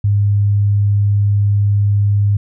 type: tone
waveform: sine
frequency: 101.9 Hz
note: G#2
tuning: 32 cents flat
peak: -10 dBFS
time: 0.04-2.37 s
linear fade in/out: 5 ms
effects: none